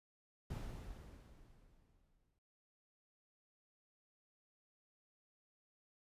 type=noise with exponential decay; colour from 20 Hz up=brown; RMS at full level=-42 dBFS; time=0.5-2.39 s; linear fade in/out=5 ms; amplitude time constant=410 ms; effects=resampled to 32000 Hz